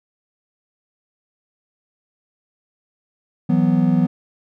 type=chord; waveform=triangle; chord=E suspended second; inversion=none; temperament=equal; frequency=164.81 / 185 / 246.9 Hz; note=E3 / F#3 / B3; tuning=0 / 0 / 0 cents; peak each=-16 dBFS; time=3.49-4.07 s; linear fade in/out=10 ms; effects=none